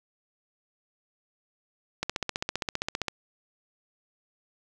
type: click train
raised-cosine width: 0.2 ms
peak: -11 dBFS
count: 17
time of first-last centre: 2.03-3.083 s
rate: 15.2 Hz
effects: none